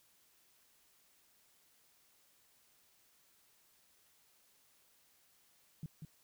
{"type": "tone with echo", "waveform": "sine", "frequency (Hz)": 155.7, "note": "D#3", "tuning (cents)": 2, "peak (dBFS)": -39, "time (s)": [5.83, 5.86], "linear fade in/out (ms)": 2, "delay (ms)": 190, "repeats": 1, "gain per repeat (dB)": -5, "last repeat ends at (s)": 6.05, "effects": ["white hiss -70 dBFS RMS until 6.23 s"]}